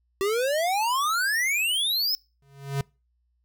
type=exponential sweep; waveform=square; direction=up; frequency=380 to 5320 Hz; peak=-23 dBFS; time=0.21-2.15 s; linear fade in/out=0 ms
type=tone with exponential growth; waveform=square; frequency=138.8 Hz; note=C#3; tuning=3 cents sharp; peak=-22 dBFS; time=2.42-2.81 s; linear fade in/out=2 ms; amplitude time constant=84 ms
effects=noise-tail reverb RT60 0.3 s tail -25 dB re dry + added 60 Hz sine -67 dBFS peak until 3.44 s